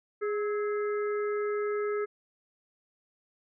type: harmonic tone with a mistuned harmonic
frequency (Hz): 415.3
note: G#4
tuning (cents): 0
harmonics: 1 / 3 / 4 / 5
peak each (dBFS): -28 / -38 / -44 / -45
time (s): 0.21-2.06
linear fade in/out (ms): 20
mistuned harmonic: 3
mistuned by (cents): +63
effects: none